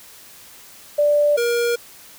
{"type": "tone pair in turn", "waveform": ["sine", "square"], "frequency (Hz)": [587.3, 473.9], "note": ["D5", "A#4"], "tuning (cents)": [0, 28], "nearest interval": "major third", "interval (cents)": 372, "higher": "first", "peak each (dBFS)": [-13, -18], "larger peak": "first", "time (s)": [[0.98, 1.37], [1.37, 1.76]], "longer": "neither", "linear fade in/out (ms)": 10, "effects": ["white hiss -44 dBFS RMS until 2.18 s"]}